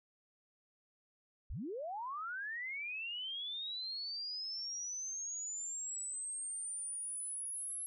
sine linear sweep, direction up, 30.17 to 11080 Hz, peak -39 dBFS, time 1.5-7.86 s, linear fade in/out 0 ms, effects none

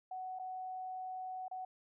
sine tone with dropouts, 745 Hz, F#5, 12 cents sharp, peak -40 dBFS, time 0.11-1.65 s, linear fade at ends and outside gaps 5 ms, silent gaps 0.389-0.395 / 1.482-1.512 s, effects none

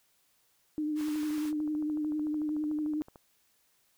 sine tone with vibrato, 303.2 Hz, D#4, 45 cents flat, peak -29 dBFS, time 0.78-3.02 s, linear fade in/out 0 ms, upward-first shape triangle, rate 11 Hz, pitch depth 35 cents each way
pink high-pass noise, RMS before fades -48 dBFS, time 0.95-1.53 s, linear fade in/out 50 ms, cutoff 840 Hz, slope 96 dB/octave
click train, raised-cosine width 1 ms, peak -36 dBFS, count 30, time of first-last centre 1.01-3.158 s, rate 13.5 Hz
effects white hiss -70 dBFS RMS until 3.97 s

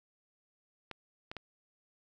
clicks, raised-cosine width 0.3 ms, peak -25 dBFS, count 3, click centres 0.913 / 1.315 / 1.367 s, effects none

